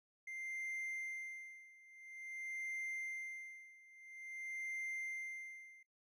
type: tone with tremolo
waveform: triangle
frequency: 2093 Hz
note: C7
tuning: in tune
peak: -39 dBFS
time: 0.27-5.83 s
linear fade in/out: 5 ms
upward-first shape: sine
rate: 0.49 Hz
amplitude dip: 90%
effects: noise-tail reverb RT60 0.1 s tail -17 dB re dry